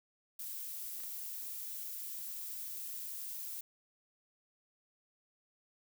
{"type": "noise", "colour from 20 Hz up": "violet", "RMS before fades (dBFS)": -43, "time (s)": [0.39, 3.61], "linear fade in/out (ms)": 5}
{"type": "clicks", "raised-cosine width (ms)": 0.2, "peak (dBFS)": -37, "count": 2, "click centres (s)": [1.002, 1.036]}
{"effects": []}